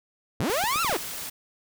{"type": "linear two-way sweep", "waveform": "sawtooth", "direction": "up then down", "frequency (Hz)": [77.78, 1396.9, 277.5], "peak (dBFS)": -20, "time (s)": [0.4, 0.97], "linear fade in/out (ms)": 5, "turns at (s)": 0.82}
{"type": "clicks", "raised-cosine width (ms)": 2, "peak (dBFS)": -23, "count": 7, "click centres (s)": [0.401, 0.498, 0.639, 0.759, 0.847, 0.896, 0.927]}
{"type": "noise", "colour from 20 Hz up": "white", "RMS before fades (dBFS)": -35, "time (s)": [0.49, 1.3], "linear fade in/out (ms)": 10}
{"effects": []}